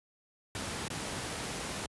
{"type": "noise with dropouts", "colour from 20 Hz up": "pink", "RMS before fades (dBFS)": -37, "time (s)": [0.55, 1.86], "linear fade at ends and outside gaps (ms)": 1, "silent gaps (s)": [0.881, 0.902], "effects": ["high-pass 80 Hz 12 dB/octave", "resampled to 24000 Hz"]}